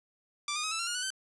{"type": "tone with pitch steps", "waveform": "10% pulse", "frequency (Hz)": [1174.7, 1221.1, 1269.2, 1319.3, 1371.4, 1425.5, 1481.7, 1540.2], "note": ["D6", "D#6", "D#6", "E6", "F6", "F6", "F#6", "G6"], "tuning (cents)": [0, -33, 34, 1, -32, 35, 2, -31], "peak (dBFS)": -23, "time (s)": [0.48, 1.104], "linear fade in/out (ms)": 2, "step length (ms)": 78, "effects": ["resampled to 24000 Hz", "10-bit"]}